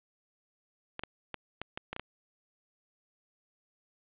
clicks, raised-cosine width 0.3 ms, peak -20 dBFS, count 8, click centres 0.994 / 1.036 / 1.343 / 1.616 / 1.775 / 1.93 / 1.964 / 1.996 s, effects resampled to 8000 Hz + 9-bit

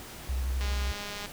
sine tone with vibrato, 64 Hz, C2, 38 cents flat, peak -27 dBFS, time 0.29-0.92 s, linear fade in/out 5 ms, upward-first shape sine, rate 12 Hz, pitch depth 67 cents each way
click train, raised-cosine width 0.2 ms, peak -21 dBFS, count 134, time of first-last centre 0.61-1.259 s, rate 205 Hz
effects pink hiss -44 dBFS RMS until 1.32 s

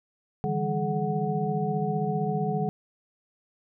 sine tone cluster, 148.7 / 163.8 / 199.9 / 427.2 / 740 Hz, D3 / E3 / G3 / G#4 / F#5, +22 / -11 / +34 / +49 / 0 cents, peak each -31 dBFS, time 0.44-2.69 s, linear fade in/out 0 ms, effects none

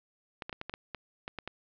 clicks, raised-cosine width 0.3 ms, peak -21 dBFS, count 10, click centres 0.422 / 0.495 / 0.528 / 0.614 / 0.696 / 0.739 / 0.947 / 1.279 / 1.387 / 1.476 s, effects low-pass 4000 Hz 12 dB/octave

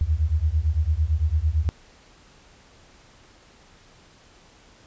sine beating tone pair, 73.42 / 82.32 Hz, D2 / E2, 0 / -2 cents, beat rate 8.9 Hz, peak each -22 dBFS, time 0.01-1.69 s, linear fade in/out 0 ms, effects pink hiss -53 dBFS RMS until 4.86 s + resampled to 16000 Hz

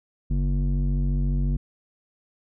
square tone with low-pass filter, 47.2 Hz, F#1, 35 cents sharp, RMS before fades -23 dBFS, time 0.3-1.57 s, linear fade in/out 10 ms, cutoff 200 Hz, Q 2.3, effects none

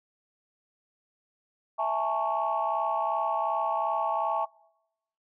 sine chord, A major seventh, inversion second, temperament equal with one note detuned, 659.3 / 830.6 / 893.3 / 1108.7 Hz, E5 / G#5 / A5 / C#6, 0 / 0 / +26 / 0 cents, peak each -30 dBFS, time 1.78-4.46 s, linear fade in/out 20 ms, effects noise-tail reverb RT60 0.9 s tail -25 dB re dry + tanh soft clip ceiling -17 dBFS

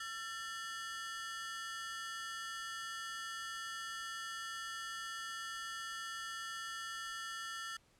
sawtooth ring-modulated tone, 1568 Hz, G6, in tune, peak -35 dBFS, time 0-7.77 s, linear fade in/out 5 ms, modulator 214 Hz, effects pink hiss -70 dBFS RMS until 7.99 s + low-pass 10000 Hz 12 dB/octave

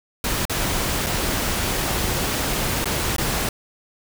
pink noise with dropouts, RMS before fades -23 dBFS, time 0.24-3.49 s, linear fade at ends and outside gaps 2 ms, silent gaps 0.453-0.496 / 1.063-1.067 / 2.844-2.856 / 3.164-3.182 s, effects none

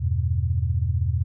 sine chord, E minor, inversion none, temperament equal, 82.41 / 98 / 123.47 Hz, E2 / G2 / B2, 0 / 0 / 0 cents, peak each -23 / -25 / -26 dBFS, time 0-1.24 s, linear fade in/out 20 ms, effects none

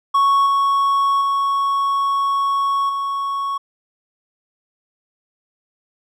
triangle tone with level steps, 1108.7 Hz, C#6, in tune, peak -10 / -12 / -14 / -18 dBFS, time 0.14-3.58 s, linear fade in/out 10 ms, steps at 0.46 / 1.21 / 2.89 s, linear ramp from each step 5 ms, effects none

